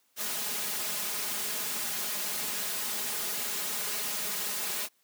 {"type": "noise with comb filter", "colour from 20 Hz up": "white", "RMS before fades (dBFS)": -33, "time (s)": [0.16, 4.89], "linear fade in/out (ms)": 50, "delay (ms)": 4.8, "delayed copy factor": 0.7, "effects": ["white hiss -70 dBFS RMS until 5.03 s", "high-pass 150 Hz 12 dB/octave"]}